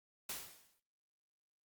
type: noise with exponential decay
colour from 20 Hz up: white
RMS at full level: -40 dBFS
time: 0.29-0.8 s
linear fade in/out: 5 ms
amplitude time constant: 110 ms
effects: noise-tail reverb RT60 0.7 s tail -26 dB re dry + Opus 48 kbps